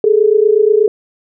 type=tone pair together; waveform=sine; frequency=411.7 / 440 Hz; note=G#4 / A4; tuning=-15 / 0 cents; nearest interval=minor second; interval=115 cents; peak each=-10 dBFS; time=0.04-0.88 s; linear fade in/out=2 ms; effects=none